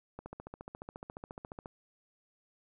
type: click train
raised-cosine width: 1 ms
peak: -29 dBFS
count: 22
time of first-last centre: 0.19-1.659 s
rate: 14.3 Hz
effects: none